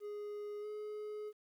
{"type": "tone with pitch glide", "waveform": "triangle", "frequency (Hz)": [415.3, 422.6], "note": ["G#4", "G#4"], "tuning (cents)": [0, 30], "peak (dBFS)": -39, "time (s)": [0, 1.33], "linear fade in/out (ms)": 50, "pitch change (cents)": 30, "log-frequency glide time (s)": [0.61, 0.66], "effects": ["12-bit"]}